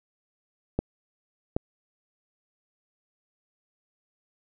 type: clicks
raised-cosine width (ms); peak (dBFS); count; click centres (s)
2; -11; 2; 0.79 / 1.565
effects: none